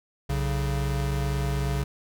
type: tone pair together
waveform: square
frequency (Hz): 62.61 / 138.59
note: B1 / C#3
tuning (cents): +24 / 0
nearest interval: octave + major second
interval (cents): 1376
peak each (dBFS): -28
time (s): 0.29-1.84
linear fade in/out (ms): 10
effects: none